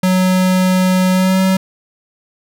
square tone with pitch glide, 185 to 189 Hz, F#3 to F#3, 0 to +37 cents, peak -11 dBFS, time 0.03-1.57 s, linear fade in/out 5 ms, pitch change +37 cents, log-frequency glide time 1.13-1.4 s, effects none

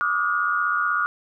sine tone cluster, 1170 / 1246 / 1433 Hz, D6 / D#6 / F6, -7 / +2 / +44 cents, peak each -25 / -27 / -22 dBFS, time 0.01-1.06 s, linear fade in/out 0 ms, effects none

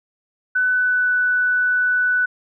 sine tone with pitch glide, 1500 to 1489.6 Hz, F#6 to F#6, +23 to +11 cents, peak -15 dBFS, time 0.55-2.26 s, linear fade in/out 10 ms, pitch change -12 cents, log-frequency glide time 0.71-1.12 s, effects none

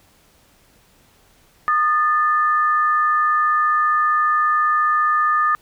sine tone pair together, 1225.2 / 1760 Hz, D#6 / A6, -27 / 0 cents, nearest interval tritone, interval 627 cents, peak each -15 / -22 dBFS, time 1.68-5.55 s, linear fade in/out 0 ms, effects pink hiss -55 dBFS RMS until 5.61 s

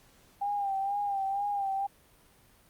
sine tone with vibrato, 797 Hz, G5, 28 cents sharp, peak -28 dBFS, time 0.41-1.87 s, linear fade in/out 10 ms, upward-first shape sine, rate 2.1 Hz, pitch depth 49 cents each way, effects pink hiss -61 dBFS RMS until 2.69 s + Opus 48 kbps

